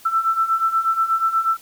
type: beating tone pair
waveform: sine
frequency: 1326 / 1334.3 Hz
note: E6 / E6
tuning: +10 / +21 cents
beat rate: 8.3 Hz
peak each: -22 / -18 dBFS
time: 0.05-1.57 s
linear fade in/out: 10 ms
effects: white hiss -47 dBFS RMS until 1.61 s